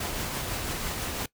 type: noise with tremolo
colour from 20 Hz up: pink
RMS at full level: -31 dBFS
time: 0-1.26 s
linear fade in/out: 5 ms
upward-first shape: triangle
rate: 6 Hz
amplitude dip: 30%
effects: noise-tail reverb RT60 0.1 s tail -20 dB re dry